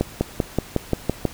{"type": "accelerating click train", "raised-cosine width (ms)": 2, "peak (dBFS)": -5, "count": 8, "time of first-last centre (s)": [0.01, 1.253], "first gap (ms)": 200, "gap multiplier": 0.96, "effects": ["pink hiss -41 dBFS RMS until 1.33 s"]}